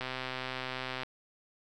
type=click train; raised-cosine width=0.3 ms; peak=-20 dBFS; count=133; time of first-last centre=0.01-1.033 s; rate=129 Hz; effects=none